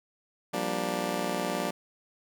15% pulse chord, G minor seventh, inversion third, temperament just, 176.4 / 196 / 235.2 / 294 Hz, F3 / G3 / Bb3 / D4, +18 / 0 / +16 / +2 cents, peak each -29 dBFS, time 0.53-1.71 s, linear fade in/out 10 ms, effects none

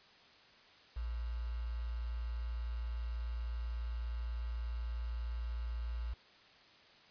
sine tone with quantisation, 58.27 Hz, A#1, in tune, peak -36 dBFS, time 0.96-6.14 s, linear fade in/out 10 ms, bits 9, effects white hiss -61 dBFS RMS until 7.1 s + resampled to 11025 Hz

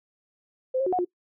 sine tone with pitch steps, 517 / 537 / 366.8 / 730 / 356.2 Hz, C5 / C5 / F#4 / F#5 / F4, -21 / +45 / -15 / -24 / +34 cents, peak -22 dBFS, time 0.74-1.05 s, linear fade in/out 10 ms, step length 62 ms, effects noise-tail reverb RT60 0.1 s tail -22 dB re dry

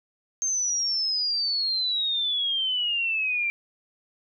sine exponential sweep, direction down, 6380 to 2349 Hz, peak -23 dBFS, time 0.42-3.5 s, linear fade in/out 0 ms, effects none

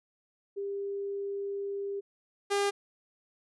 sine / sawtooth tone pair in turn, 399 / 402.5 Hz, G4 / G4, +31 / +46 cents, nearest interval unison, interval 15 cents, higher second, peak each -32 / -22 dBFS, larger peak second, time 0.56-2.01 / 2.5-2.71 s, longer first, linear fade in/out 20 ms, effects resampled to 24000 Hz

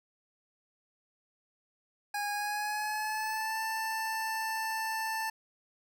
25% pulse tone with pitch glide, 822 to 886.1 Hz, G#5 to A5, -18 to +12 cents, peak -28 dBFS, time 2.14-5.3 s, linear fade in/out 5 ms, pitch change +130 cents, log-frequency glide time 2.32-3.6 s, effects none

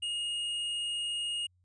triangle tone with hard clipping, 2859 Hz, F7, 40 cents sharp, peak -33 dBFS, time 0.02-1.47 s, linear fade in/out 10 ms, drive 10 dB, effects added 90 Hz sine -66 dBFS peak until 1.64 s + resampled to 22050 Hz

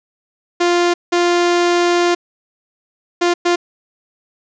sawtooth tone bursts at uneven times, 349.2 Hz, F4, in tune, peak -8 dBFS, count 4, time 0.6-0.94 / 1.12-2.15 / 3.21-3.34 / 3.45-3.56 s, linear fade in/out 10 ms, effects resampled to 16000 Hz + 8-bit

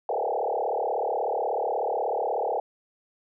sine tone with frequency modulation, 640 Hz, D#5, 49 cents sharp, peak -24 dBFS, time 0.09-2.6 s, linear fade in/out 2 ms, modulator 36.4 Hz, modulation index 5.7, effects none

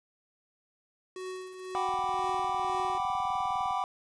square tone with tremolo, 371.6 Hz, F#4, 7 cents sharp, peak -36 dBFS, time 1.16-2.98 s, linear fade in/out 2 ms, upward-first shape triangle, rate 2 Hz, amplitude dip 65%
triangle chord, G major seventh, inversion third, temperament equal, 740 / 784 / 987.8 / 1174.7 Hz, F#5 / G5 / B5 / D6, 0 / 0 / 0 / 0 cents, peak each -32 dBFS, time 1.75-3.84 s, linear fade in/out 0 ms
click train, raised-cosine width 5 ms, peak -40 dBFS, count 37, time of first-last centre 1.89-3.708 s, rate 19.8 Hz
effects resampled to 22050 Hz + 10-bit

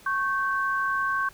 sine tone pair together, 1100 / 1551.4 Hz, C#6 / G6, -14 / -18 cents, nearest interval tritone, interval 596 cents, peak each -26 dBFS, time 0.06-1.29 s, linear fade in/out 5 ms, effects pink hiss -52 dBFS RMS until 1.33 s

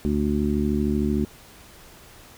harmonic tone, 73.2 Hz, D2, 5 cents flat, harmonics 1 / 2 / 3 / 4 / 5, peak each -27 / -31 / -23 / -28 / -28 dBFS, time 0.05-1.25 s, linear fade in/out 0 ms, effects pink hiss -48 dBFS RMS until 2.37 s

